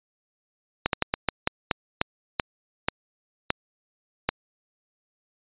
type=slowing click train; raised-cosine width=0.3 ms; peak=-5 dBFS; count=12; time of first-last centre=0.86-4.29 s; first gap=72 ms; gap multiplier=1.27; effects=resampled to 8000 Hz